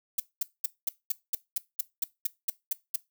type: noise bursts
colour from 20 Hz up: violet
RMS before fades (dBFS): -27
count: 13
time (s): 0.18-2.96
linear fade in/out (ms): 5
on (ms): 20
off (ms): 210
effects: noise-tail reverb RT60 0.2 s tail -19 dB re dry